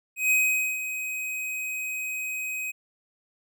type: tone with ADSR envelope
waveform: square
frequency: 2520 Hz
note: D#7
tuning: 21 cents sharp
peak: -19 dBFS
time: 0.16-2.72 s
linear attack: 150 ms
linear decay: 470 ms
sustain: -11 dB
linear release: 18 ms
effects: none